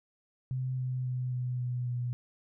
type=tone with pitch steps; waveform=sine; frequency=129 / 127.67 / 126.35 / 125.04 / 123.75 / 122.47 Hz; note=C3 / C3 / B2 / B2 / B2 / B2; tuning=-24 / -42 / +40 / +22 / +4 / -14 cents; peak=-30 dBFS; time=0.51-2.13 s; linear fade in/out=0 ms; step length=270 ms; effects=none